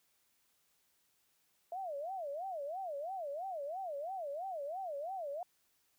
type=tone with vibrato; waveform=sine; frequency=659.3 Hz; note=E5; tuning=in tune; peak=-38 dBFS; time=1.72-5.43 s; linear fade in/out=2 ms; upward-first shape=sine; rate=3 Hz; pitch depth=290 cents each way; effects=white hiss -75 dBFS RMS until 5.98 s